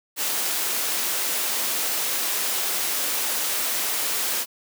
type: high-pass noise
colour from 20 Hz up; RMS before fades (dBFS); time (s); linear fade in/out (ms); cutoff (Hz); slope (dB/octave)
white; -25; 0.16-4.46; 50; 290; 12
effects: none

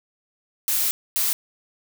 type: noise bursts at uneven times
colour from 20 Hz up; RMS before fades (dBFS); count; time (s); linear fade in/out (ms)
blue; -22; 2; 0.68-0.91 / 1.16-1.33; 0
effects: none

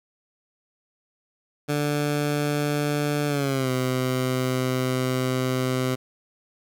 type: tone with pitch glide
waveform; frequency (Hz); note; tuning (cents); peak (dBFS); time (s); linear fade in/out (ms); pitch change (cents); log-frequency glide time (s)
15% pulse; 146.83 to 128.56; D3 to C3; 0 to -30; -16; 1.68-5.96; 20; -230; 3.27-3.7
effects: none

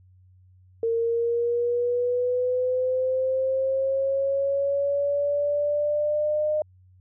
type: linear sweep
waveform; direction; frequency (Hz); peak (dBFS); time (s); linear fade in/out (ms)
sine; up; 456.7 to 611; -21; 0.83-6.62; 2
effects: added 92 Hz sine -52 dBFS peak until 7 s

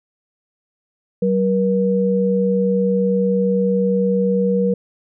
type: tone pair together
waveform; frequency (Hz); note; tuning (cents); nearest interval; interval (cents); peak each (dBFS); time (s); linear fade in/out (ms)
sine; 190 / 478.8; F#3 / A#4; +46 / +46; octave + major third; 1600; -17 / -17; 1.22-4.74; 5
effects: none

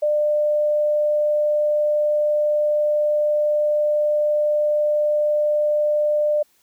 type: tone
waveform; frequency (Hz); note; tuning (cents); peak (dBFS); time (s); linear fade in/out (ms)
sine; 598; D5; +31; -16; 0.02-6.43; 10
effects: white hiss -61 dBFS RMS until 6.62 s

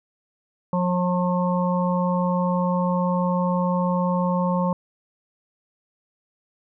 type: harmonic tone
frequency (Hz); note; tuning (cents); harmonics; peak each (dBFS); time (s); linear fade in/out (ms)
179.4; F3; +47; 1 / 3 / 5 / 6; -21 / -26 / -28 / -29; 0.73-4.73; 2
effects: none

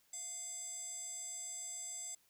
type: tone with band-pass filter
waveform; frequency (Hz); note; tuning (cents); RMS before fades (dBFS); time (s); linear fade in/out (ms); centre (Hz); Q
square; 698.5; F5; 0; -45; 0.13-2.15; 5; 7600; 8.8
effects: white hiss -72 dBFS RMS until 2.29 s

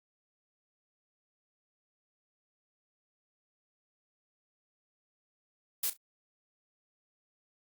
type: noise with echo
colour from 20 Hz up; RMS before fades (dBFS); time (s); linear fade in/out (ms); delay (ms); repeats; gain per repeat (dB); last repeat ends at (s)
blue; -31; 5.83-5.9; 5; 34; 2; -14; 5.968
effects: Opus 48 kbps

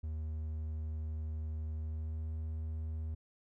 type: tone with pitch glide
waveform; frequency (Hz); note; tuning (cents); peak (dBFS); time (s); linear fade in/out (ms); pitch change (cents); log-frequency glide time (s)
triangle; 78 to 79.04; D#2 to D#2; +5 to +28; -34; 0.03-3.15; 10; +23; 1.73-2.29
effects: none

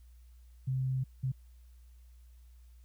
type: tone bursts at uneven times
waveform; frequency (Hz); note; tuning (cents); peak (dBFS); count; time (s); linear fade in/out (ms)
sine; 130.81; C3; 0; -29; 2; 0.67-1.04 / 1.23-1.32; 10
effects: added 60 Hz sine -53 dBFS peak until 2.84 s + white hiss -73 dBFS RMS until 2.84 s

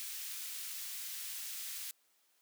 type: high-pass noise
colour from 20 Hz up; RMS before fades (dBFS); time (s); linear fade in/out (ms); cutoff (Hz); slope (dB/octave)
white; -43; 0-1.91; 0; 2100; 12
effects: white hiss -73 dBFS RMS until 2.41 s + high-pass 300 Hz 12 dB/octave

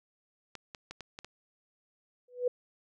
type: clicks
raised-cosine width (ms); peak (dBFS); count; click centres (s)
0.2; -25; 6; 0.553 / 0.748 / 0.91 / 1.007 / 1.189 / 1.246
type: tone with exponential growth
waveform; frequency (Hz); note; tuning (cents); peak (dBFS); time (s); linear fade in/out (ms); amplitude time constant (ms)
sine; 493.9; B4; 0; -22; 2.28-2.48; 5; 42
effects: none

